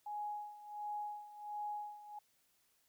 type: tone with tremolo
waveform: sine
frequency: 834 Hz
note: G#5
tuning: 7 cents sharp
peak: -38 dBFS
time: 0.06-2.19 s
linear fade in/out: 5 ms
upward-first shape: sine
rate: 1.4 Hz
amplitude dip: 80%
effects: white hiss -75 dBFS RMS until 2.88 s